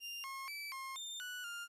30% pulse tone with pitch steps, 2795 / 1079 / 2312 / 1069 / 3607 / 1477 / 1403 Hz, F7 / C#6 / D7 / C6 / A7 / F#6 / F6, +1 / -47 / -28 / +37 / +42 / -3 / +8 cents, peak -40 dBFS, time 0-1.68 s, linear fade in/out 50 ms, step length 240 ms, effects resampled to 32000 Hz + 13-bit

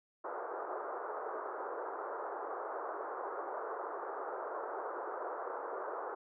pink band-pass noise, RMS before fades -41 dBFS, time 0.24-6.15 s, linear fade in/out 10 ms, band 380 to 1400 Hz, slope 48 dB/octave, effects none

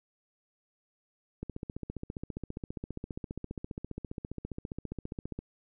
click train, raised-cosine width 3 ms, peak -24 dBFS, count 60, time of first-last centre 1.43-5.39 s, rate 14.9 Hz, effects none

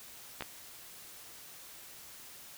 clicks, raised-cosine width 0.3 ms, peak -21 dBFS, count 2, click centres 0.408 / 0.423 s, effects white hiss -51 dBFS RMS until 2.57 s

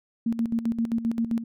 sine tone with tremolo, 230 Hz, A#3, 23 cents flat, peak -21 dBFS, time 0.26-1.44 s, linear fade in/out 5 ms, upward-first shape square, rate 7.6 Hz, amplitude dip 70%, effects none

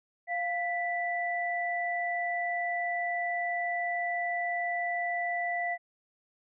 sine tone pair together, 698.4 / 1975.5 Hz, F5 / B6, 0 / 0 cents, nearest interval octave + tritone, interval 1800 cents, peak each -31 / -32 dBFS, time 0.27-5.78 s, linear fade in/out 50 ms, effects none

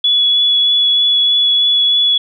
sine tone with vibrato, 3400 Hz, G#7, 40 cents sharp, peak -9 dBFS, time 0.04-2.18 s, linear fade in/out 5 ms, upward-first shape sine, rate 3.2 Hz, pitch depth 9 cents each way, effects none

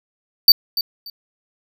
square tone with echo, 4600 Hz, D8, 37 cents flat, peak -5 dBFS, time 0.48-0.52 s, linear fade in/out 2 ms, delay 290 ms, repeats 2, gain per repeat -14 dB, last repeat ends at 1.1 s, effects none

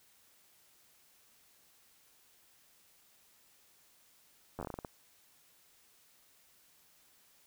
slowing click train, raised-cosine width 1 ms, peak -26 dBFS, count 10, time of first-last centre 4.59-4.848 s, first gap 10 ms, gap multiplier 1.25, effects white hiss -66 dBFS RMS until 7.46 s

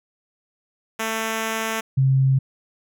5% pulse / sine tone pair in turn, 222.6 / 133.59 Hz, A3 / C3, +20 / +36 cents, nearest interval major sixth, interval 884 cents, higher first, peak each -12 / -14 dBFS, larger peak first, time 0.99-1.81 / 1.97-2.39 s, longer first, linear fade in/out 10 ms, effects none

